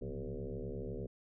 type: tone with frequency modulation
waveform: sine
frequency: 174.8 Hz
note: F3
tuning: 2 cents sharp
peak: -38 dBFS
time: 0.01-1.07 s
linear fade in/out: 10 ms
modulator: 71.6 Hz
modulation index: 4.7
effects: none